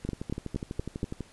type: two click trains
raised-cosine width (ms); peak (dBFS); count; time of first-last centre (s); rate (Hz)
3; -17 / -21; 5 / 15; 0.09-1.031 / 0.05-1.207; 4.25 / 12.1
effects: pink hiss -56 dBFS RMS until 1.32 s + resampled to 24000 Hz